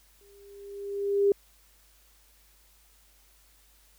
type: tone with exponential growth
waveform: sine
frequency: 401.1 Hz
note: G4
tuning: 40 cents sharp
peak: -17 dBFS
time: 0.21-1.32 s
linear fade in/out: 2 ms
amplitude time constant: 240 ms
effects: added 50 Hz sine -62 dBFS peak until 3.98 s + white hiss -62 dBFS RMS until 3.98 s